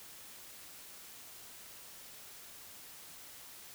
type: silence
effects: white hiss -52 dBFS RMS until 3.74 s